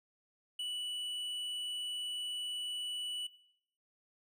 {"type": "tone with tanh clipping", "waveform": "sine", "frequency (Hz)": 2958, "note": "F#7", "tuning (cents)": -1, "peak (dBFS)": -37, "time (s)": [0.59, 3.27], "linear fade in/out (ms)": 5, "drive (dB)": 7, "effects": ["noise-tail reverb RT60 0.7 s tail -19 dB re dry"]}